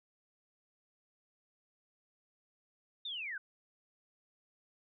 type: linear sweep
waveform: sine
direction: down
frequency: 3729 to 1463 Hz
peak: -38 dBFS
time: 3.05-3.38 s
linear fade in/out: 5 ms
effects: none